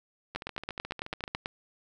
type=two click trains; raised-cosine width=0.3 ms; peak=-23 / -16 dBFS; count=15 / 11; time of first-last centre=0.35-1.35 / 0.36-1.459 s; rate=14 / 9.1 Hz; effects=none